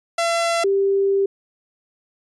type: tone pair in turn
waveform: sawtooth / sine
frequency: 676 / 393.6 Hz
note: E5 / G4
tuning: +43 / +7 cents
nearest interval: major sixth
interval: 936 cents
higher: first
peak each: -14 / -15 dBFS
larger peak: first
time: 0.18-0.64 / 0.64-1.26 s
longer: second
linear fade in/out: 5 ms
effects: resampled to 22050 Hz